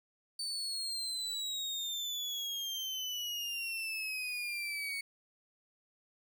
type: exponential sweep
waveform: 35% pulse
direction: down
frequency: 4568 to 2217 Hz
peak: -34 dBFS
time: 0.39-5.01 s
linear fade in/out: 5 ms
effects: none